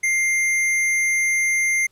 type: tone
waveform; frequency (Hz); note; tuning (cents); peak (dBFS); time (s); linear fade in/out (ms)
square; 2100; C7; +6; -18; 0.03-1.87; 10
effects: pink hiss -63 dBFS RMS until 1.91 s + low-pass 12000 Hz 12 dB/octave